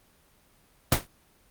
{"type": "noise with exponential decay", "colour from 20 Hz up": "pink", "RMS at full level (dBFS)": -17, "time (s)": [0.92, 1.07], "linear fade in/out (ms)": 2, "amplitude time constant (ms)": 31, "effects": ["pink hiss -62 dBFS RMS until 1.5 s", "Opus 24 kbps"]}